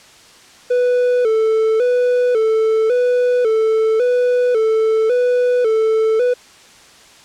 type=tone with vibrato; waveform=triangle; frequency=466.8 Hz; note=A#4; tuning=2 cents sharp; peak=-10 dBFS; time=0.7-6.34 s; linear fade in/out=10 ms; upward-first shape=square; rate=0.91 Hz; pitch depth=98 cents each way; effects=white hiss -44 dBFS RMS until 7.24 s + low-pass 7000 Hz 12 dB/octave